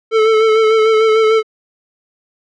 square tone with vibrato, 440 Hz, A4, in tune, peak -9 dBFS, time 0.11-1.43 s, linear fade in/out 50 ms, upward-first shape sine, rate 6.7 Hz, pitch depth 30 cents each way, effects low-pass 3000 Hz 12 dB/octave

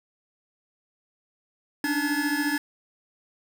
square tone cluster, 286.4 / 300.6 / 1710 Hz, D4 / D4 / A6, -43 / +40 / -50 cents, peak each -29 dBFS, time 1.84-2.58 s, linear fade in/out 2 ms, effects none

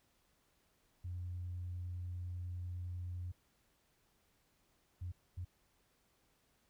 sine tone bursts at uneven times, 89 Hz, F2, 33 cents sharp, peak -39 dBFS, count 3, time 1.04-3.32 / 5.01-5.12 / 5.37-5.45 s, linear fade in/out 10 ms, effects tanh soft clip ceiling -35 dBFS + pink hiss -75 dBFS RMS until 6.69 s

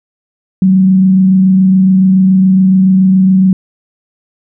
sine tone with frequency modulation, 188.7 Hz, F#3, 34 cents sharp, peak -4 dBFS, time 0.62-3.53 s, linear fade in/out 2 ms, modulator 27.1 Hz, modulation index 0.22, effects none

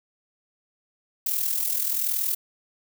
violet noise with amplitude modulation, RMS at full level -23 dBFS, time 1.26-2.35 s, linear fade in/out 5 ms, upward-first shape sine, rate 41.1 Hz, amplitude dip 60%, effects none

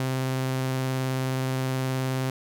sawtooth tone with vibrato, 130.81 Hz, C3, in tune, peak -21 dBFS, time 0-2.3 s, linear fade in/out 2 ms, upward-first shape square, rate 19 Hz, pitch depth 10 cents each way, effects none

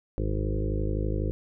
harmonic tone with a mistuned harmonic, 51.91 Hz, G#1, in tune, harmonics 1 / 2 / 3 / 4 / 6 / 7 / 8 / 9 / 10, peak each -28 / -31 / -37 / -38 / -36 / -37 / -39 / -40 / -40 dBFS, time 0.18-1.31 s, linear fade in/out 0 ms, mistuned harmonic 1, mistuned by -39 cents, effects none

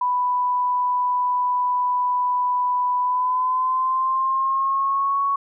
sine tone with pitch glide, 991 to 1112.4 Hz, B5 to C#6, +6 to +6 cents, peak -18 dBFS, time 0.01-5.36 s, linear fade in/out 5 ms, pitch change +200 cents, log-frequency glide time 3-5.21 s, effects none

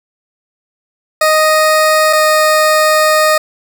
20% pulse tone pair in turn, 622.3 / 619.1 Hz, D#5 / D#5, 0 / -9 cents, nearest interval unison, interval 9 cents, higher first, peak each -3 dBFS, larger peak neither, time 1.21-2.13 / 2.13-3.38 s, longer second, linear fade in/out 5 ms, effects none

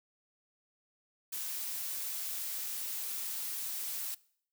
blue noise, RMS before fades -38 dBFS, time 1.32-4.15 s, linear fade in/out 10 ms, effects noise-tail reverb RT60 0.6 s tail -22 dB re dry

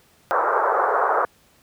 white band-pass noise, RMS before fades -20 dBFS, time 0.31-1.25 s, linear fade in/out 0 ms, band 410 to 1400 Hz, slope 48 dB/octave, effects pink hiss -57 dBFS RMS until 1.62 s + high-pass 60 Hz 12 dB/octave

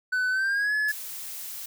triangle tone with pitch glide, 1504 to 1707.8 Hz, F#6 to G#6, +28 to +48 cents, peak -21 dBFS, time 0.12-0.92 s, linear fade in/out 10 ms, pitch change +220 cents, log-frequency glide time 0.3-0.74 s
blue noise, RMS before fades -37 dBFS, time 0.88-1.66 s, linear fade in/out 5 ms
effects none

